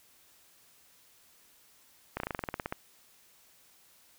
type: slowing click train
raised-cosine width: 0.5 ms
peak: -18 dBFS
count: 13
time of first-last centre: 2.17-2.725 s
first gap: 31 ms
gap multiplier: 1.07
effects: white hiss -62 dBFS RMS until 4.18 s